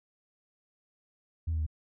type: tone with pitch steps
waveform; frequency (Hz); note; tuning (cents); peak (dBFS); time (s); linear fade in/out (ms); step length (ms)
sine; 81.9 / 79.57 / 77.3; E2 / D#2 / D#2; -11 / +39 / -11; -26; 1.47-1.665; 10; 65
effects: tanh soft clip ceiling -25 dBFS